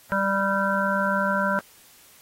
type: harmonic tone with a mistuned harmonic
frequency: 196.8 Hz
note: G3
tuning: 7 cents sharp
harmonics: 1 / 3 / 5 / 7 / 8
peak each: -27 / -27 / -27 / -27 / -27 dBFS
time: 0.12-1.59 s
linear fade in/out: 0 ms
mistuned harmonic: 8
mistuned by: -34 cents
effects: white hiss -53 dBFS RMS until 2.21 s + AAC 48 kbps